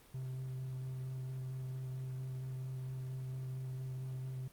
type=tone with vibrato; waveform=triangle; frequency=130 Hz; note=C3; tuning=11 cents flat; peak=-37 dBFS; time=0.14-4.48 s; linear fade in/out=5 ms; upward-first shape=square; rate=4.4 Hz; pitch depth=9 cents each way; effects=pink hiss -62 dBFS RMS until 4.52 s + Opus 32 kbps